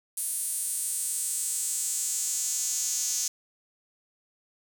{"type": "tone with high-pass filter sweep", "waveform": "sawtooth", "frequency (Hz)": 246.9, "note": "B3", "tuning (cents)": 0, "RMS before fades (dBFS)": -30, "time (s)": [0.17, 3.28], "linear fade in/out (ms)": 5, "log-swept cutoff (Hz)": [9700, 6400], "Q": 4.1, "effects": []}